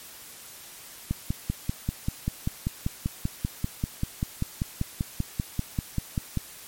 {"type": "click train", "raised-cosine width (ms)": 5, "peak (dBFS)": -13, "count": 28, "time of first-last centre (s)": [1.11, 6.373], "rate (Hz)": 5.13, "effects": ["white hiss -45 dBFS RMS until 6.67 s", "MP3 64 kbps"]}